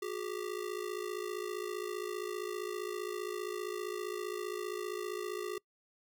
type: ring-modulated tone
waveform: square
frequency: 392 Hz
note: G4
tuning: in tune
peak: -34 dBFS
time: 0.02-5.58 s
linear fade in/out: 0 ms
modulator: 27.6 Hz
effects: noise-tail reverb RT60 0.1 s tail -25 dB re dry